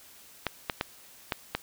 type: clicks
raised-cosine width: 0.3 ms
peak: -11 dBFS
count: 5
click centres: 0.467 / 0.698 / 0.811 / 1.322 / 1.55 s
effects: white hiss -53 dBFS RMS until 1.62 s